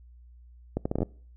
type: accelerating click train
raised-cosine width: 2 ms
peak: -14 dBFS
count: 8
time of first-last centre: 0.77-1.03 s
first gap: 85 ms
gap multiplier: 0.7
effects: noise-tail reverb RT60 0.5 s tail -25 dB re dry + added 60 Hz sine -49 dBFS peak until 1.36 s